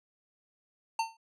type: tone with exponential decay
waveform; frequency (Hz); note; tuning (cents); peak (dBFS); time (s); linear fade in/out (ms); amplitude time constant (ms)
square; 900; A5; +39; -25; 0.99-1.17; 5; 38
effects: resampled to 22050 Hz